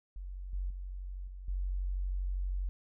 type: tone with level steps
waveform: sine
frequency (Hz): 46.25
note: F#1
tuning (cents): 0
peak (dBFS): -39 / -32 / -38 / -42 / -31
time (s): 0.16-2.69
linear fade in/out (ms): 0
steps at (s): 0.53 / 0.7 / 1.27 / 1.48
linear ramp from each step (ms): 5
effects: none